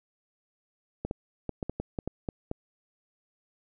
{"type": "clicks", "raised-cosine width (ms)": 2, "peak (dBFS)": -18, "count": 10, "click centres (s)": [1.05, 1.111, 1.493, 1.628, 1.696, 1.8, 1.988, 2.076, 2.288, 2.514], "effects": []}